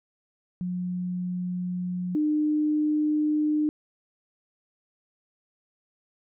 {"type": "tone pair in turn", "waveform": "sine", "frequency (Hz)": [179.9, 302.6], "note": ["F#3", "D#4"], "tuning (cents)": [-48, -48], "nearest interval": "major sixth", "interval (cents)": 900, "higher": "second", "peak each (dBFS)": [-27, -21], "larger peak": "second", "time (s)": [[0.61, 2.15], [2.15, 3.69]], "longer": "neither", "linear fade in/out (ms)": 0, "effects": []}